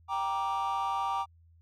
triangle chord, G minor, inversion none, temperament just, 784 / 940.8 / 1176 Hz, G5 / Bb5 / D6, 0 / +16 / +2 cents, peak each -30 / -30 / -30 dBFS, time 0.08-1.26 s, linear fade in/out 50 ms, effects tanh soft clip ceiling -23 dBFS + added 83 Hz sine -57 dBFS peak until 1.61 s

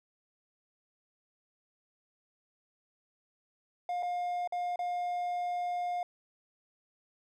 triangle tone with dropouts, 710 Hz, F5, 28 cents sharp, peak -29 dBFS, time 3.89-6.03 s, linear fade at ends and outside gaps 2 ms, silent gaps 4.026-4.03 / 4.475-4.523 / 4.759-4.791 s, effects none

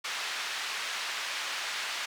pink band-pass noise, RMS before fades -35 dBFS, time 0.04-2.06 s, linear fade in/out 10 ms, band 1400 to 4900 Hz, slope 12 dB/octave, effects none

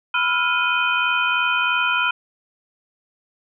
sine tone cluster, 987 / 1332 / 1415 / 2486 / 3079 Hz, B5 / E6 / F6 / D#7 / G7, -1 / +18 / +22 / -2 / -32 cents, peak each -25 / -27 / -21 / -22 / -27 dBFS, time 0.14-2.11 s, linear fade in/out 5 ms, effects none

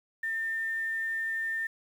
sine tone with quantisation, 1803 Hz, A6, 42 cents sharp, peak -29 dBFS, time 0.23-1.67 s, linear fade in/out 5 ms, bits 9, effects none

